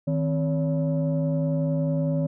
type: tone cluster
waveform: sine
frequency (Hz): 157.3 / 262.3 / 566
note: D#3 / C4 / C#5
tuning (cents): +19 / +4 / +36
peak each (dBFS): -22 / -27 / -28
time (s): 0.07-2.27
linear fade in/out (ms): 10
effects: tanh soft clip ceiling -16 dBFS